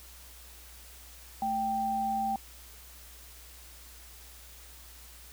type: tone pair together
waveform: sine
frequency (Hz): 220 / 784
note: A3 / G5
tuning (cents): 0 / 0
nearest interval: octave + minor seventh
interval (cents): 2200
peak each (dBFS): -37 / -28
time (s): 1.42-2.36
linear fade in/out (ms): 2
effects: added 60 Hz sine -52 dBFS peak until 5.32 s + white hiss -52 dBFS RMS until 5.32 s